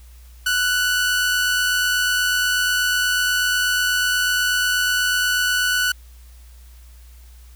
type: tone pair together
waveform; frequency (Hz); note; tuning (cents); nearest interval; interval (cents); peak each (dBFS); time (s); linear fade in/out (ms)
sawtooth; 1396.9 / 1485.1; F6 / F#6; 0 / +6; minor second; 106; -26 / -14; 0.46-5.92; 5
effects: added 60 Hz sine -41 dBFS peak until 7.55 s + white hiss -54 dBFS RMS until 7.55 s